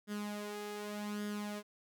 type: tone with flanger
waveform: sawtooth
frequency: 207.7 Hz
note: G#3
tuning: in tune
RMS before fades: -41 dBFS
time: 0.07-1.63 s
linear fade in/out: 50 ms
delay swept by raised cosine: 0.59 to 2.49 ms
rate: 0.85 Hz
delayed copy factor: +0.6
effects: none